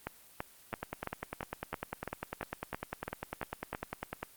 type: two click trains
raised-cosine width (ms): 0.5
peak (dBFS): -20 / -20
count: 36 / 12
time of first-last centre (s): 0.73-4.23 / 0.07-3.749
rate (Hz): 10 / 2.99
effects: white hiss -58 dBFS RMS until 4.36 s + Opus 24 kbps